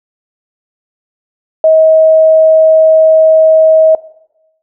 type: tone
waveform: sine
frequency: 636 Hz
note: D#5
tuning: 38 cents sharp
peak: -3 dBFS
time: 1.64-3.95 s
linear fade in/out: 2 ms
effects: noise-tail reverb RT60 0.9 s tail -19 dB re dry